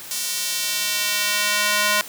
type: tone with high-pass filter sweep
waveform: square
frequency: 207.7 Hz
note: G#3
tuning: in tune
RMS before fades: -22 dBFS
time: 0.11-2.01 s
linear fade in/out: 0 ms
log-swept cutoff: 5600 to 1200 Hz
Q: 0.76
effects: white hiss -37 dBFS RMS until 2.08 s + high-pass 100 Hz 12 dB/octave